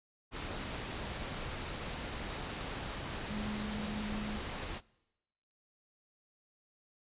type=tone in noise; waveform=sine; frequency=210.7 Hz; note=G#3; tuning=25 cents sharp; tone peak=-37 dBFS; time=3.28-4.4 s; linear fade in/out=50 ms; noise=pink; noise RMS=-40 dBFS; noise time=0.31-4.81 s; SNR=0 dB; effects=noise-tail reverb RT60 1.0 s tail -24 dB re dry + resampled to 8000 Hz